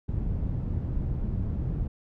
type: low-pass noise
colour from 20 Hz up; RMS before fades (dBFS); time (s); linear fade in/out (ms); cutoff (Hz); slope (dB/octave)
white; -29; 0.08-1.88; 10; 100; 12
effects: none